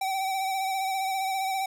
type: tone with vibrato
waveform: square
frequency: 768 Hz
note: G5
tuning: 36 cents flat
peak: -27 dBFS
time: 0.01-1.66 s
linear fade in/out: 5 ms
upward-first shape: sine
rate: 15 Hz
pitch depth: 32 cents each way
effects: none